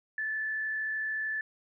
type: tone with frequency modulation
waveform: sine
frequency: 1745 Hz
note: A6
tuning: 15 cents flat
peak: -30 dBFS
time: 0.18-1.41 s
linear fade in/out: 2 ms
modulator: 46.7 Hz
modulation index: 0.43
effects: none